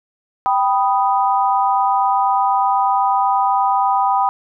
sine chord, G augmented, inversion none, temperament equal, 784 / 987.8 / 1244.5 Hz, G5 / B5 / D#6, 0 / 0 / 0 cents, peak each -16 / -17 / -21 dBFS, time 0.46-4.29 s, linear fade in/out 0 ms, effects none

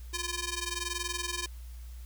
5% pulse ring-modulated tone, 687 Hz, F5, 29 cents flat, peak -19 dBFS, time 0.13-1.46 s, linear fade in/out 0 ms, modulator 333 Hz, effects added 60 Hz sine -41 dBFS peak until 2.05 s + white hiss -59 dBFS RMS until 2.05 s

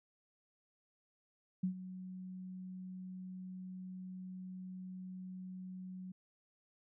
sine tone with ADSR envelope, 185 Hz, F#3, in tune, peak -30 dBFS, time 1.63-6.12 s, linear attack 8 ms, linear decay 96 ms, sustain -14 dB, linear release 6 ms, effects none

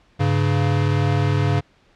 square tone pair together, 100 / 139.57 Hz, G2 / C#3, +35 / +12 cents, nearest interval tritone, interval 577 cents, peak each -20 dBFS, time 0.19-1.61 s, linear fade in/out 20 ms, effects pink hiss -57 dBFS RMS until 1.95 s + low-pass 4000 Hz 12 dB/octave

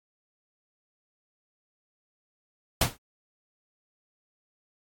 pink noise with exponential decay, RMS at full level -17 dBFS, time 2.81-2.97 s, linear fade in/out 5 ms, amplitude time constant 33 ms, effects AAC 64 kbps

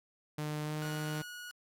sawtooth tone with pitch glide, 151 to 152.93 Hz, D3 to D#3, +48 to -30 cents, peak -31 dBFS, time 0.38-1.22 s, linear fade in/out 5 ms, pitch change +22 cents, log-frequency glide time 0.64-0.73 s
sawtooth tone, 1456 Hz, F#6, 28 cents flat, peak -40 dBFS, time 0.82-1.51 s, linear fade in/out 0 ms
effects AAC 64 kbps

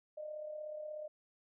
sine tone with amplitude modulation, 609 Hz, D#5, 37 cents flat, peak -39 dBFS, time 0.17-1.08 s, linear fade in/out 10 ms, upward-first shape sine, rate 36.6 Hz, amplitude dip 50%, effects none

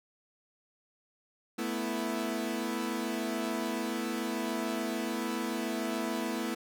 sawtooth chord, A suspended second, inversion none, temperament equal, 220 / 246.9 / 329.6 Hz, A3 / B3 / E4, 0 / 0 / 0 cents, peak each -32 dBFS, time 1.58-6.55 s, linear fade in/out 10 ms, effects none

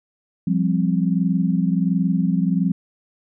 sine chord, F suspended second, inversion none, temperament equal, 174.61 / 196 / 261.6 Hz, F3 / G3 / C4, 0 / 0 / 0 cents, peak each -19 / -21 / -24 dBFS, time 0.47-2.72 s, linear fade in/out 5 ms, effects none

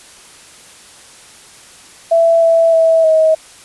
sine tone with pitch steps, 665 / 661 / 652 / 635 Hz, E5 / E5 / E5 / D#5, +15 / +5 / -19 / +35 cents, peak -7 dBFS, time 2.11-3.35 s, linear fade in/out 10 ms, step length 310 ms, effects white hiss -40 dBFS RMS until 3.64 s + resampled to 24000 Hz

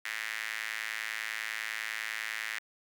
sawtooth tone with high-pass filter, 110 Hz, A2, in tune, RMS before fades -37 dBFS, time 0.05-2.59 s, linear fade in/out 5 ms, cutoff 1900 Hz, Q 4, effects none

